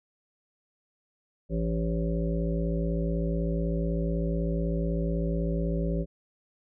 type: harmonic tone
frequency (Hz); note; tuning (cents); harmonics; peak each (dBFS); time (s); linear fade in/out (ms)
56; A1; +31; 1 / 3 / 5 / 7 / 9 / 10; -29 / -29 / -37 / -36 / -39 / -37; 1.49-6.06; 50
effects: none